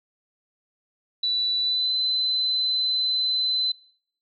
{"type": "tone with pitch glide", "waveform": "sine", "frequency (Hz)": [3959, 4040], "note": ["B7", "B7"], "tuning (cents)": [3, 39], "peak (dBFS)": -21, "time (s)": [1.23, 3.72], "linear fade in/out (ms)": 5, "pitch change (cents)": 36, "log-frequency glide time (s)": [1.6, 1.93], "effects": ["noise-tail reverb RT60 0.7 s tail -26 dB re dry"]}